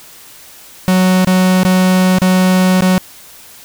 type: tone with dropouts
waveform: 45% pulse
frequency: 185 Hz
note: F#3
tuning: in tune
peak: -8 dBFS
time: 0.88-2.98 s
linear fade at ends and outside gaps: 0 ms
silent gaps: 1.247-1.272 / 1.633-1.65 / 2.185-2.218 / 2.807-2.822 s
effects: white hiss -38 dBFS RMS until 3.64 s